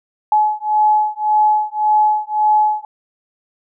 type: beating tone pair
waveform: sine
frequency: 850 / 851.8 Hz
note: G#5 / G#5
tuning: +40 / +44 cents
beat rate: 1.8 Hz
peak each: -15 dBFS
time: 0.32-2.85 s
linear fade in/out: 2 ms
effects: none